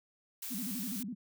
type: noise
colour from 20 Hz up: blue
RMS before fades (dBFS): -41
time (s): 0.42-1.03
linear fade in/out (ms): 5
type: tone with vibrato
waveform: sine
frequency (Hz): 220.8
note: A3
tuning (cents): +6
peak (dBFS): -37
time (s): 0.5-1.15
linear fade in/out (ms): 20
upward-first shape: square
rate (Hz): 12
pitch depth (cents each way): 210
effects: none